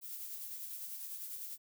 violet noise with tremolo, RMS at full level -43 dBFS, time 0.01-1.58 s, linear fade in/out 50 ms, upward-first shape sine, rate 10 Hz, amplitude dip 35%, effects none

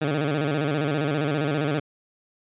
15% pulse tone with vibrato, 147.7 Hz, D3, 10 cents sharp, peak -16 dBFS, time 0.01-1.8 s, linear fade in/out 10 ms, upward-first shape square, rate 15 Hz, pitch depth 89 cents each way, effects resampled to 8000 Hz

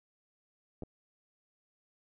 clicks, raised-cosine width 2 ms, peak -29 dBFS, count 2, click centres 0.823 / 0.834 s, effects none

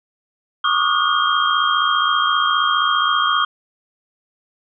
sine tone cluster, 1111 / 1195 / 1250 / 1434 / 3212 Hz, C#6 / D6 / D#6 / F6 / G7, +4 / +30 / +8 / +45 / +41 cents, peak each -21 dBFS, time 0.64-3.45 s, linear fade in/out 5 ms, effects none

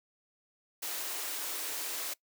white high-pass noise, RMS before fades -37 dBFS, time 0.82-2.14 s, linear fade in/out 10 ms, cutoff 280 Hz, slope 96 dB/octave, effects noise-tail reverb RT60 0.1 s tail -21 dB re dry

